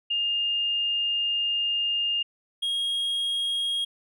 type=tone pair in turn; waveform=sine / triangle; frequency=2820 / 3269 Hz; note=F7 / G#7; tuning=+16 / -28 cents; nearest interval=minor third; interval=256 cents; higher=second; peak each=-23 dBFS; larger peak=neither; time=0.1-2.23 / 2.62-3.85 s; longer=first; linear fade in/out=10 ms; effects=none